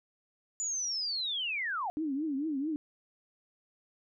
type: linear sweep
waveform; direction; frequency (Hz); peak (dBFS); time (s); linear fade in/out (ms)
sine; down; 7040 to 684; -31; 0.6-1.9; 0
type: tone with vibrato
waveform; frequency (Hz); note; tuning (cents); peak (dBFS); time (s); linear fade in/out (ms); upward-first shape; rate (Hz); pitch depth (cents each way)
sine; 292.6; D4; -6; -30; 1.97-2.76; 0; triangle; 4.5; 200
effects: none